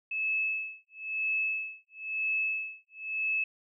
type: tone with tremolo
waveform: sine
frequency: 2601 Hz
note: E7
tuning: 24 cents flat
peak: -26 dBFS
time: 0.11-3.44 s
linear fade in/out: 5 ms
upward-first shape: sine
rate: 1 Hz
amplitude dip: 100%
effects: none